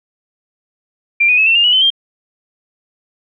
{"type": "tone with pitch steps", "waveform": "sine", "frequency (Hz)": [2374, 2476, 2583, 2694, 2810, 2931, 3057, 3189], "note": ["D7", "D#7", "E7", "E7", "F7", "F#7", "G7", "G7"], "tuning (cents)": [18, -9, -36, 37, 10, -17, -44, 29], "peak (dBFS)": -8, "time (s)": [1.2, 1.904], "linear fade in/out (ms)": 10, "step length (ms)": 88, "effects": []}